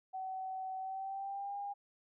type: tone with pitch glide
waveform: sine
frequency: 757 to 806.7 Hz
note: F#5 to G5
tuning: +39 to +49 cents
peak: -38 dBFS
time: 0.13-1.74 s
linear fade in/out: 20 ms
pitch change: +110 cents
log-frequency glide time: 0.78-1.57 s
effects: none